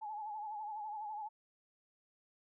sine tone with vibrato, 849 Hz, G#5, 38 cents sharp, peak -40 dBFS, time 0.01-1.29 s, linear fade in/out 20 ms, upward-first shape triangle, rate 12 Hz, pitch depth 77 cents each way, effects none

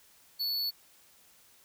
square tone, 4435 Hz, C#8, in tune, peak -30 dBFS, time 0.39-0.71 s, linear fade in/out 20 ms, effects white hiss -61 dBFS RMS until 1.64 s

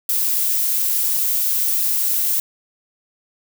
violet noise, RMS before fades -19 dBFS, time 0.09-2.4 s, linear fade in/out 2 ms, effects none

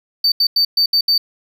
triangle tone bursts at uneven times, 4584 Hz, D8, 43 cents flat, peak -10 dBFS, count 6, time 0.24-0.32 / 0.4-0.47 / 0.56-0.65 / 0.77-0.86 / 0.93-1.01 / 1.08-1.18 s, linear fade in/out 5 ms, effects none

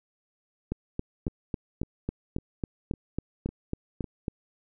two click trains, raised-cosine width 3 ms, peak -16 / -24 dBFS, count 14 / 6, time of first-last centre 0.72-4.282 / 1.28-4.042 s, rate 3.65 / 1.81 Hz, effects none

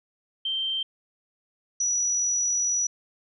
sine tone pair in turn, 3136 / 5871 Hz, G7 / F#8, 0 / -14 cents, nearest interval major seventh, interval 1086 cents, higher second, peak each -25 / -22 dBFS, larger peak second, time 0.45-0.83 / 1.8-2.87 s, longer second, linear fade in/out 5 ms, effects none

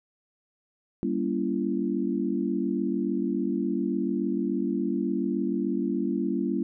sine chord, G diminished seventh, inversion none, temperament just, 196 / 235.2 / 282.2 / 338.7 Hz, G3 / Bb3 / Db4 / Fb4, 0 / +16 / +31 / +47 cents, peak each -30 dBFS, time 1.03-6.63 s, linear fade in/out 0 ms, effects none

